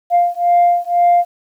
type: beating tone pair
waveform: sine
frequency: 698.5 / 700.5 Hz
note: F5 / F5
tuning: 0 / +5 cents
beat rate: 2 Hz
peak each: -12 dBFS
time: 0.1-1.25 s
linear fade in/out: 50 ms
effects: tanh soft clip ceiling -5 dBFS + 8-bit